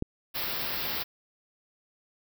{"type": "click", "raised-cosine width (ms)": 3, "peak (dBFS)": -16, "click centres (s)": 0.024}
{"type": "band-stop noise", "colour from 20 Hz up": "white", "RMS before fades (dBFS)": -32, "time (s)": [0.34, 1.04], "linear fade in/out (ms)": 20, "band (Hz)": [5400, 13000], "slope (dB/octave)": 96}
{"effects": []}